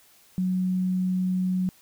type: tone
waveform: sine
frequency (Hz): 184.4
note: F#3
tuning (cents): -6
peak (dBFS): -22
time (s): 0.38-1.69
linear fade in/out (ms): 0
effects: white hiss -57 dBFS RMS until 1.81 s